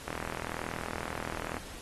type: click train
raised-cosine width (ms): 0.5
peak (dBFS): -20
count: 62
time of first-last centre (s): 0.08-1.568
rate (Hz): 41
effects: pink hiss -46 dBFS RMS until 1.81 s + AAC 32 kbps